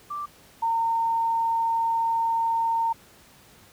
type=tone pair in turn; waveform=sine; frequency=1174.7 / 914.2 Hz; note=D6 / A#5; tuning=0 / -34 cents; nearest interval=major third; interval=434 cents; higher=first; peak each=-29 / -21 dBFS; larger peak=second; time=0.1-0.26 / 0.62-2.93 s; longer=second; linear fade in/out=10 ms; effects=pink hiss -53 dBFS RMS until 3.72 s + high-pass 60 Hz 12 dB/octave